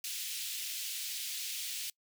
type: high-pass noise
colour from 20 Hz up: pink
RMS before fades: -39 dBFS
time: 0.04-1.9 s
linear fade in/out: 2 ms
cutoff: 2700 Hz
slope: 24 dB/octave
effects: noise-tail reverb RT60 0.1 s tail -24 dB re dry